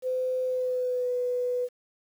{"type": "tone with pitch glide", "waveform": "sine", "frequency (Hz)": [511, 494.7], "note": ["C5", "B4"], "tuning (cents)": [-41, 3], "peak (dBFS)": -25, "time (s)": [0.02, 1.69], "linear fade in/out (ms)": 50, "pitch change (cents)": -56, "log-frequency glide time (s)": [0.44, 1.14], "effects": ["9-bit"]}